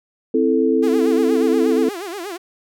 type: chord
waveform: sine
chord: A minor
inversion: first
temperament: equal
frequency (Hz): 261.6 / 329.6 / 440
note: C4 / E4 / A4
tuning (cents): 0 / 0 / 0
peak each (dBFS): -18 / -19 / -17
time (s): 0.34-1.89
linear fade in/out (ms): 5
type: tone with vibrato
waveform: sawtooth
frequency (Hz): 372.5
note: F#4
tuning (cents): +12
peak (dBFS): -23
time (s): 0.82-2.38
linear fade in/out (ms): 20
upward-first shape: sine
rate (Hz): 8.4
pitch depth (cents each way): 200
effects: none